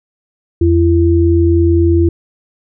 sine tone pair together, 84.5 / 338 Hz, E2 / E4, +43 / +43 cents, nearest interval 2 octaves, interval 2400 cents, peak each -10 dBFS, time 0.61-2.09 s, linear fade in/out 5 ms, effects none

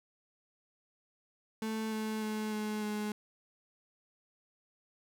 35% pulse tone with pitch steps, 220 / 217.6 / 215.2 / 212.9 / 210.6 Hz, A3 / A3 / A3 / G#3 / G#3, 0 / -19 / -38 / +43 / +24 cents, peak -32 dBFS, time 1.62-3.12 s, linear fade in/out 2 ms, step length 300 ms, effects none

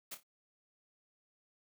white noise with echo, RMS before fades -43 dBFS, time 0.11-0.15 s, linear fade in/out 10 ms, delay 28 ms, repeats 3, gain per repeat -10 dB, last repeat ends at 0.234 s, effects high-pass 100 Hz 12 dB/octave

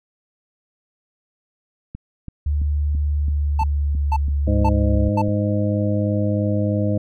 click train, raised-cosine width 5 ms, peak -19 dBFS, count 11, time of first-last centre 1.95-5.283 s, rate 3 Hz
sine tone with pitch glide, 73.42 to 71.37 Hz, D2 to D2, 0 to -49 cents, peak -17 dBFS, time 2.46-5.09 s, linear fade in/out 5 ms, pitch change -49 cents, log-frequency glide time 3.11-4.26 s
triangle tone bursts, 884 Hz, A5, 8 cents sharp, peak -16 dBFS, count 4, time 3.59-5.218 s, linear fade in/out 5 ms, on 47 ms, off 480 ms
harmonic tone, 103.1 Hz, G#2, 12 cents flat, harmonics 1 / 2 / 3 / 5 / 6, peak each -20 / -23 / -25 / -27 / -28 dBFS, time 4.47-6.98 s, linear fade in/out 5 ms
effects none

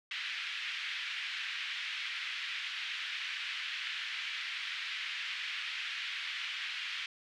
white band-pass noise, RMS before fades -39 dBFS, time 0.11-7.06 s, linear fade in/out 2 ms, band 1700 to 3300 Hz, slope 24 dB/octave, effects none

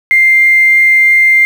sine tone with quantisation, 2099 Hz, C7, 5 cents sharp, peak -4 dBFS, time 0.11-1.45 s, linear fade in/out 0 ms, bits 5, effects none

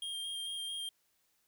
square tone with vibrato, 3210 Hz, G7, 40 cents sharp, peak -38 dBFS, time 0.02-0.89 s, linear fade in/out 2 ms, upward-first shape square, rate 4.5 Hz, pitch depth 12 cents each way, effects white hiss -75 dBFS RMS until 1.47 s

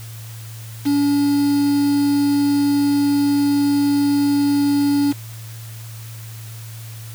triangle tone with quantisation, 285.5 Hz, D4, 49 cents flat, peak -12 dBFS, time 0.85-5.13 s, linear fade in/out 20 ms, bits 5, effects added 112 Hz sine -32 dBFS peak until 7.14 s + white hiss -41 dBFS RMS until 7.14 s

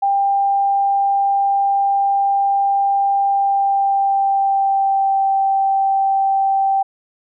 sine tone with pitch glide, 794 to 780.4 Hz, G5 to G5, +22 to -8 cents, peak -13 dBFS, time 0.02-6.83 s, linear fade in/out 10 ms, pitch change -30 cents, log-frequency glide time 3.26-5.25 s, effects none

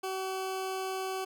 20% pulse tone, 379.3 Hz, F#4, 43 cents sharp, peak -28 dBFS, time 0.03-1.25 s, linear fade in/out 10 ms, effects none

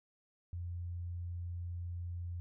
sine tone, 87.2 Hz, F2, 2 cents flat, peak -38 dBFS, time 0.53-2.4 s, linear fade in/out 0 ms, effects none

